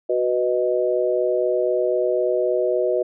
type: chord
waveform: sine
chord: B major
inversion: second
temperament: equal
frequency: 370 / 493.9 / 622.3 Hz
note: F#4 / B4 / D#5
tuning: 0 / 0 / 0 cents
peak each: -22 dBFS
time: 0.09-3.03 s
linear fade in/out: 10 ms
effects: none